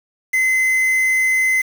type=tone with quantisation; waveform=triangle; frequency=2051 Hz; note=C7; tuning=35 cents flat; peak=-12 dBFS; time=0.33-1.62 s; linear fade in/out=10 ms; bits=5; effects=none